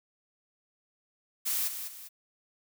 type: noise with echo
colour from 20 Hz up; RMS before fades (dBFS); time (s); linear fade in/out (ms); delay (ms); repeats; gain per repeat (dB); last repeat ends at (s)
blue; -30; 1.45-1.69; 20; 200; 2; -8; 2.09
effects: none